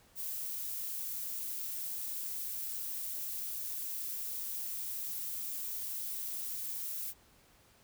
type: noise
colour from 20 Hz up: violet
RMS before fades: -39 dBFS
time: 0.15-7.14 s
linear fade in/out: 50 ms
effects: pink hiss -64 dBFS RMS until 7.83 s